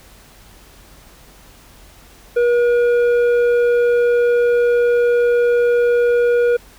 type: tone with tanh clipping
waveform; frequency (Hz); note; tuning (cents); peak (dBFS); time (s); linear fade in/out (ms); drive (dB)
sine; 480; B4; -49; -13; 2.36-6.57; 10; 8
effects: added 46 Hz sine -47 dBFS peak until 6.78 s + pink hiss -46 dBFS RMS until 6.78 s